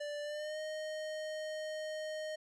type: tone with pitch glide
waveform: square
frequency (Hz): 587.3 to 619.7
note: D5 to D#5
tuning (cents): 0 to -7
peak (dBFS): -39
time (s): 0-2.36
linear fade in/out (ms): 10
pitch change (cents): +93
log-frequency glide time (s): 0.22-0.59
effects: low-pass 7000 Hz 12 dB/octave